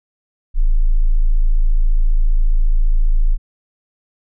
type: tone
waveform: sine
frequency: 27.35 Hz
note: A0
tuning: 9 cents flat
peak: -9 dBFS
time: 0.54-3.38 s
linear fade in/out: 50 ms
effects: none